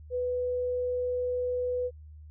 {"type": "tone", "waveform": "sine", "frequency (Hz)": 496.6, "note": "B4", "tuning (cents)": 9, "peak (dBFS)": -27, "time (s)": [0.1, 1.91], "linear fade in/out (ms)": 50, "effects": ["added 76 Hz sine -45 dBFS peak until 2.3 s"]}